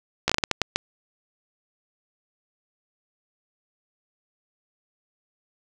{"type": "slowing click train", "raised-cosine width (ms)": 0.2, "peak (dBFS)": -3, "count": 9, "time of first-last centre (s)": [0.28, 0.76], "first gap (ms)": 15, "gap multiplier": 1.38, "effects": []}